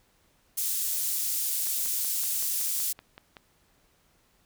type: high-pass noise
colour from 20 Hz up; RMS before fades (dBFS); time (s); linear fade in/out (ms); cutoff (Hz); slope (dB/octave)
pink; -29; 0.57-2.93; 10; 8600; 12
type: click train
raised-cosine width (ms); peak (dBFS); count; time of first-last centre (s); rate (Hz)
0.3; -28; 10; 1.67-3.368; 5.3
effects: pink hiss -66 dBFS RMS until 4.45 s